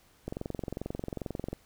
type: click train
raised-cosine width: 2 ms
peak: -21 dBFS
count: 29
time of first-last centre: 0.28-1.53 s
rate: 22.4 Hz
effects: pink hiss -63 dBFS RMS until 1.65 s